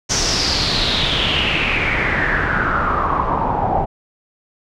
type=noise with low-pass filter sweep; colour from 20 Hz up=pink; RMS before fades=-18 dBFS; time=0.09-3.86 s; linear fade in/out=20 ms; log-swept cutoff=6100 to 740 Hz; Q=5.9; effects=none